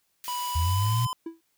white high-pass noise, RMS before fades -39 dBFS, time 0.24-1.05 s, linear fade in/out 0 ms, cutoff 1600 Hz, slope 24 dB/octave
square tone with pitch glide, 985 to 1019.7 Hz, B5 to C6, -5 to -45 cents, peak -30 dBFS, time 0.28-1.13 s, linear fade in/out 0 ms, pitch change +60 cents, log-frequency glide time 0.57-0.98 s
sine linear sweep, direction up, 77.78 to 123.47 Hz, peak -22 dBFS, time 0.55-1.07 s, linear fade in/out 10 ms
triangle tone with exponential decay, 329.5 Hz, E4, 1 cent flat, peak -27 dBFS, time 1.26-1.41 s, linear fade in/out 5 ms, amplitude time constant 32 ms
effects white hiss -72 dBFS RMS until 1.57 s

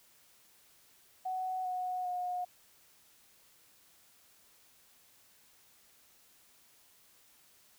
sine tone with pitch steps, 745 / 733 / 721.3 Hz, F#5 / F#5 / F#5, +12 / -16 / -44 cents, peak -33 dBFS, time 1.25-2.45 s, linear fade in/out 10 ms, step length 400 ms, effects white hiss -64 dBFS RMS until 7.78 s

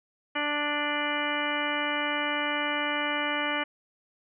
harmonic tone with a mistuned harmonic, 294 Hz, D4, 2 cents sharp, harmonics 1 / 2 / 3 / 4 / 5 / 6 / 7 / 8 / 10, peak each -35 / -35 / -35 / -35 / -35 / -35 / -35 / -35 / -35 dBFS, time 0.35-3.64 s, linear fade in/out 10 ms, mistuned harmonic 8, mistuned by +15 cents, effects none

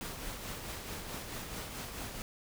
pink noise with tremolo, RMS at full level -40 dBFS, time 0.01-2.22 s, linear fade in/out 0 ms, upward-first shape triangle, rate 4.6 Hz, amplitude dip 45%, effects none

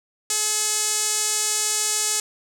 sawtooth tone with band-pass filter, 426.7 Hz, G#4, 47 cents sharp, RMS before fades -23 dBFS, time 0.3-2.2 s, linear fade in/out 2 ms, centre 7600 Hz, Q 2.7, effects none

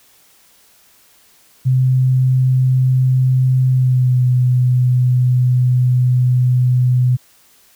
sine tone with pitch glide, 129.1 to 125.5 Hz, C3 to B2, -23 to +28 cents, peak -10 dBFS, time 1.65-7.17 s, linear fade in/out 20 ms, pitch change -49 cents, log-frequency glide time 3.68-4.23 s, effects white hiss -51 dBFS RMS until 7.75 s

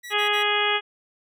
sawtooth tone bursts, 1940 Hz, B6, 31 cents flat, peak -32 dBFS, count 3, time 0.03-0.436 s, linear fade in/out 20 ms, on 110 ms, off 38 ms
harmonic tone, 415.3 Hz, G#4, in tune, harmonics 1 / 2 / 3 / 4 / 5 / 6 / 7 / 8, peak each -28 / -28 / -28 / -28 / -28 / -28 / -28 / -28 dBFS, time 0.1-0.81 s, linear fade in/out 50 ms
effects none

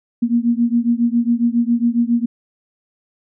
sine beating tone pair, 233.1 / 240.4 Hz, A#3 / B3, 0 / -46 cents, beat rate 7.3 Hz, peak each -16 / -17 dBFS, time 0.22-2.26 s, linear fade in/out 10 ms, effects none

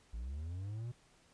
triangle linear sweep, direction up, 52.2 to 123.2 Hz, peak -37 dBFS, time 0.13-0.92 s, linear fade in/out 10 ms, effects pink hiss -67 dBFS RMS until 1.33 s + resampled to 22050 Hz

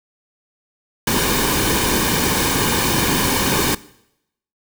pink noise with comb filter, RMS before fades -18 dBFS, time 1.07-3.75 s, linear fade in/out 5 ms, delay 1.5 ms, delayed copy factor -0.6, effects noise-tail reverb RT60 0.8 s tail -20 dB re dry

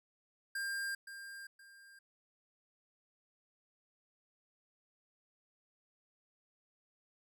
square tone with echo, 1599 Hz, G6, 34 cents sharp, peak -37 dBFS, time 0.55-0.95 s, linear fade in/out 5 ms, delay 520 ms, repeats 2, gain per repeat -10 dB, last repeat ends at 1.99 s, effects none

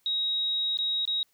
sine tone with dropouts, 3800 Hz, A#7, 33 cents sharp, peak -25 dBFS, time 0.06-1.23 s, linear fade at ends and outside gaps 1 ms, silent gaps 0.772-0.788 / 1.053-1.076 s, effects white hiss -69 dBFS RMS until 1.33 s

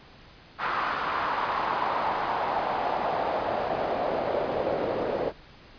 pink noise with band-pass filter sweep, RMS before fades -28 dBFS, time 0.58-5.33 s, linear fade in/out 50 ms, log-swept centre 1200 to 490 Hz, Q 2.8, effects pink hiss -51 dBFS RMS until 5.78 s + resampled to 11025 Hz

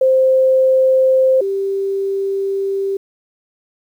sine tone pair in turn, 523 / 391.8 Hz, C5 / G4, -1 / -1 cents, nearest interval perfect fourth, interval 500 cents, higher first, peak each -9 / -16 dBFS, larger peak first, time 0.01-1.41 / 1.41-2.97 s, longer second, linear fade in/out 5 ms, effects 8-bit

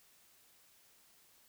silence, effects white hiss -66 dBFS RMS until 1.48 s

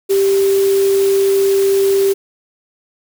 sine tone in noise, 392 Hz, G4, in tune, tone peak -10 dBFS, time 0.09-2.14 s, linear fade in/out 20 ms, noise white, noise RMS -27 dBFS, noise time 0.09-2.14 s, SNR +14 dB, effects none

